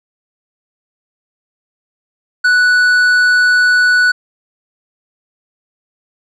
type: tone with tanh clipping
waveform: sine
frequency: 1480 Hz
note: F#6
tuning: in tune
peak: -9 dBFS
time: 2.44-4.12 s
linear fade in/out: 10 ms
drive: 8 dB
effects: none